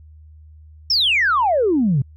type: exponential sweep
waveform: sine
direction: down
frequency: 5588 to 123.47 Hz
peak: -13 dBFS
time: 0.9-2.02 s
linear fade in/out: 5 ms
effects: tanh soft clip ceiling -9 dBFS + added 77 Hz sine -41 dBFS peak until 2.16 s